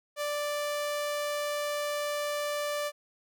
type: tone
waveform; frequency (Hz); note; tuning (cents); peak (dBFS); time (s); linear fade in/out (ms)
sawtooth; 587.3; D5; 0; -26; 0.16-2.92; 50
effects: none